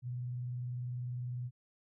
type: tone with vibrato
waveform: sine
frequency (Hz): 123.47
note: B2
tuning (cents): 0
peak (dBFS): -36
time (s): 0.02-1.51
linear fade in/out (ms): 50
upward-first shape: triangle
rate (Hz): 20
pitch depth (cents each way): 82
effects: none